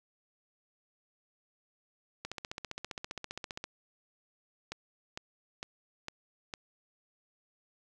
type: two click trains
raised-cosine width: 0.2 ms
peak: -21 / -21 dBFS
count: 5 / 22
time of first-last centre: 4.72-6.538 / 2.25-3.641 s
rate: 2.2 / 15.1 Hz
effects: none